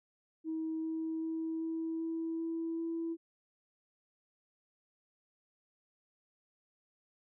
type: tone with pitch steps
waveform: sine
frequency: 319.7 / 321.6 / 323.4 / 325.3 / 327.2 / 329.1 / 331 Hz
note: D#4 / E4 / E4 / E4 / E4 / E4 / E4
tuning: +47 / -43 / -33 / -23 / -13 / -3 / +7 cents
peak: -33 dBFS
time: 0.44-3.17 s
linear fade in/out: 50 ms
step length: 390 ms
effects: tanh soft clip ceiling -29 dBFS